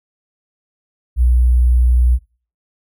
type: tone with sample-and-hold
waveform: sine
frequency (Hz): 61.2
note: B1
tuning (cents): -15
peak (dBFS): -9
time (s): 1.16-2.19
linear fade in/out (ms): 50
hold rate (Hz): 11025
effects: noise-tail reverb RT60 0.4 s tail -22 dB re dry